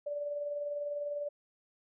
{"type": "tone with tremolo", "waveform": "sine", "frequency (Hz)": 582, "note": "D5", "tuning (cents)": -16, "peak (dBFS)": -32, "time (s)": [0.06, 1.29], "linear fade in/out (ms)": 10, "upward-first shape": "sine", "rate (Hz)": 20, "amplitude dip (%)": 40, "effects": []}